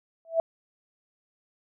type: tone with exponential growth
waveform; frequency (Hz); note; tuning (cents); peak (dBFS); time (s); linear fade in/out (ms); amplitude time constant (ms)
sine; 658; E5; -3; -16; 0.25-0.4; 1; 32
effects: none